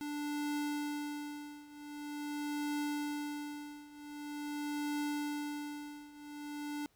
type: tone with tremolo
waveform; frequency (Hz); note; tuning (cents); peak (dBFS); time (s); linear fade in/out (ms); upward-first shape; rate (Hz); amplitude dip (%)
square; 293.7; D4; 0; -34; 0.01-6.86; 0; triangle; 0.45; 90
effects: pink hiss -72 dBFS RMS until 6.95 s